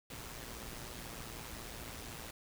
pink noise with amplitude modulation, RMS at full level -44 dBFS, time 0.1-2.31 s, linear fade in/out 5 ms, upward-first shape sine, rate 116 Hz, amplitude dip 55%, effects none

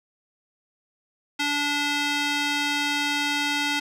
square tone with band-pass filter, 290 Hz, D4, 22 cents flat, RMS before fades -25 dBFS, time 1.39-3.8 s, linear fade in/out 10 ms, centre 3000 Hz, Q 0.96, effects none

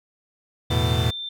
sine tone, 3571 Hz, A7, 25 cents sharp, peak -29 dBFS, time 0.7-1.29 s, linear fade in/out 5 ms
40% pulse chord, E suspended fourth, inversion none, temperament equal, 82.41 / 110 / 123.47 Hz, E2 / A2 / B2, 0 / 0 / 0 cents, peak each -23 dBFS, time 0.7-1.11 s, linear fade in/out 10 ms
effects none

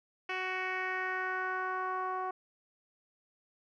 10% pulse tone with low-pass filter sweep, 372.2 Hz, F#4, 10 cents sharp, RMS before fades -35 dBFS, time 0.29-2.31 s, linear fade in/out 5 ms, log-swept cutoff 2800 to 960 Hz, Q 2.7, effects none

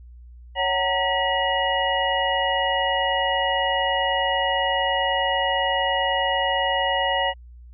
sine tone cluster, 556 / 749 / 920 / 1938 / 2887 Hz, C#5 / F#5 / A#5 / B6 / F#7, +5 / +21 / -23 / -33 / -43 cents, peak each -26 dBFS, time 0.55-7.34 s, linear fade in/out 50 ms, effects added 60 Hz sine -41 dBFS peak until 7.73 s

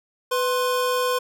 square tone pair together, 497.3 / 1053.7 Hz, B4 / C6, +12 / +12 cents, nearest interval octave + minor second, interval 1300 cents, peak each -23 / -25 dBFS, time 0.31-1.19 s, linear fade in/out 10 ms, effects none

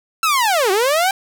sawtooth linear two-way sweep, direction down then up, 1352 to 362.1 to 795 Hz, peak -10 dBFS, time 0.23-1.11 s, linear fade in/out 2 ms, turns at 0.71 s, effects none

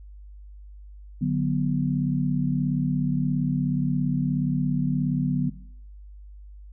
sine chord, B minor, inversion first, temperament just, 148.16 / 185.21 / 246.9 Hz, D3 / F#3 / B3, +16 / +2 / 0 cents, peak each -25 / -26 / -26 dBFS, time 1.21-5.5 s, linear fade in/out 10 ms, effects noise-tail reverb RT60 0.6 s tail -17 dB re dry + added 50 Hz sine -41 dBFS peak until 6.72 s

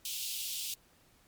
pink high-pass noise, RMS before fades -38 dBFS, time 0.05-0.74 s, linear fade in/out 2 ms, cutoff 2800 Hz, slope 48 dB/octave, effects pink hiss -65 dBFS RMS until 1.27 s + MP3 96 kbps

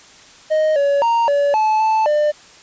triangle tone with pitch steps, 622 / 565 / 929 / 571 / 866 / 877 / 598 Hz, D#5 / C#5 / A#5 / D5 / A5 / A5 / D5, -1 / +33 / -6 / -49 / -28 / -6 / +31 cents, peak -11 dBFS, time 0.5-2.32 s, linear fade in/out 20 ms, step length 260 ms, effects white hiss -44 dBFS RMS until 2.62 s + resampled to 16000 Hz

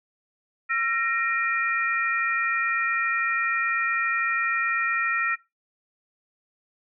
sine tone cluster, 1354 / 1867 / 2403 Hz, E6 / A#6 / D7, +46 / +2 / +39 cents, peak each -26 / -26 / -29 dBFS, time 0.69-5.36 s, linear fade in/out 20 ms, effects noise-tail reverb RT60 0.2 s tail -17 dB re dry

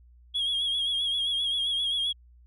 sine tone with vibrato, 3300 Hz, G#7, 12 cents flat, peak -23 dBFS, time 0.34-2.13 s, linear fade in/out 20 ms, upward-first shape sine, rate 7.6 Hz, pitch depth 49 cents each way, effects tanh soft clip ceiling -23 dBFS + added 60 Hz sine -52 dBFS peak until 2.46 s

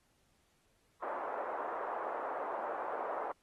pink band-pass noise, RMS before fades -39 dBFS, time 1.02-3.32 s, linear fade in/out 5 ms, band 500 to 1200 Hz, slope 24 dB/octave, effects pink hiss -74 dBFS RMS until 3.42 s + AAC 32 kbps

